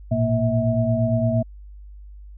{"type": "tone cluster", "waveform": "sine", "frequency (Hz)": [111.9, 120.6, 232.3, 646], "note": ["A2", "B2", "A#3", "E5"], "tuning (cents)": [30, -41, -6, -35], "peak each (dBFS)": -23, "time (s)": [0.11, 1.43], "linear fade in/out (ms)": 10, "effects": ["added 50 Hz sine -38 dBFS peak until 2.37 s"]}